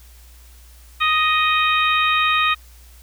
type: harmonic tone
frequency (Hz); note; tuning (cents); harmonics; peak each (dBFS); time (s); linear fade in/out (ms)
623; D#5; +2; 2 / 3 / 4 / 5 / 6; -18 / -24 / -20 / -28 / -24; 1-2.55; 20
effects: added 60 Hz sine -43 dBFS peak until 3.02 s + white hiss -51 dBFS RMS until 3.02 s